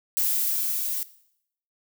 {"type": "noise with level ramp", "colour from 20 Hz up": "violet", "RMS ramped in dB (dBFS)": [-23, -29], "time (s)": [0.17, 1.03], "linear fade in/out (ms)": 0, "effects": ["noise-tail reverb RT60 0.7 s tail -17 dB re dry"]}